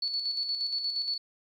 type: tone with tremolo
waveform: sine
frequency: 4435 Hz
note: C#8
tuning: in tune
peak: -27 dBFS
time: 0.02-1.18 s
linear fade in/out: 5 ms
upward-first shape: square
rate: 8.5 Hz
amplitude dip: 45%
effects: 11-bit